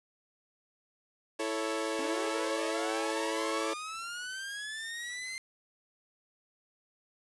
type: chord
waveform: sawtooth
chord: A major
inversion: second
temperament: equal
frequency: 329.6 / 440 / 554.4 Hz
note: E4 / A4 / C#5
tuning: 0 / 0 / 0 cents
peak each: -32 dBFS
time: 1.39-3.74 s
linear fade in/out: 10 ms
type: linear sweep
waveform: sawtooth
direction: up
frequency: 261.6 to 2093 Hz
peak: -34 dBFS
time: 1.99-5.38 s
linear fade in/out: 0 ms
effects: resampled to 24000 Hz + 9-bit